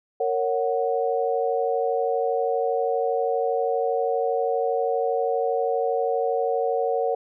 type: chord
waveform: sine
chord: F# major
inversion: first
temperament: just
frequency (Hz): 462.5 / 555 / 740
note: A#4 / C#5 / F#5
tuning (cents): -14 / +2 / 0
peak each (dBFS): -24 / -26 / -26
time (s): 0.2-7.15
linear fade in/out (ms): 5
effects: none